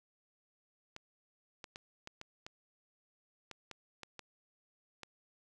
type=clicks; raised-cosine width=0.2 ms; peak=-28 dBFS; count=11; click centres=0.964 / 1.642 / 1.759 / 2.074 / 2.214 / 2.465 / 3.513 / 3.713 / 4.033 / 4.193 / 5.033 s; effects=none